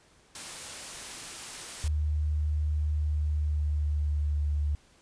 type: noise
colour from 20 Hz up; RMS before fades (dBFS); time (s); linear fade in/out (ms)
white; -40; 0.35-1.88; 2
type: tone with pitch glide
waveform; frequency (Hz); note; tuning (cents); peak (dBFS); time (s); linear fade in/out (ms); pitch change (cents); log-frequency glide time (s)
sine; 75.6 to 73.66; D#2 to D2; -49 to +6; -25; 1.84-4.75; 0; -45; 2.94-4.49
effects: pink hiss -61 dBFS RMS until 5.01 s + resampled to 22050 Hz